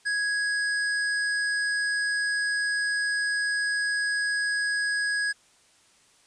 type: tone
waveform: square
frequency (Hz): 1661.2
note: G#6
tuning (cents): 0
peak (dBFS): -25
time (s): 0.05-5.33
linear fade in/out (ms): 20
effects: white hiss -60 dBFS RMS until 6.26 s + resampled to 22050 Hz